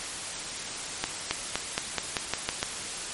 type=accelerating click train; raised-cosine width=0.2 ms; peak=-8 dBFS; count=9; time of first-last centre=1.04-2.629 s; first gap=270 ms; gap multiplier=0.91; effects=white hiss -35 dBFS RMS until 3.13 s + MP3 48 kbps